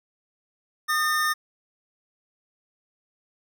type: tone pair together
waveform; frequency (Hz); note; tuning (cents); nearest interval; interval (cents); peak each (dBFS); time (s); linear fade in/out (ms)
square; 1228.4 / 1805; D#6 / A6; -23 / +44; perfect fifth; 667; -25; 0.88-1.34; 20
effects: none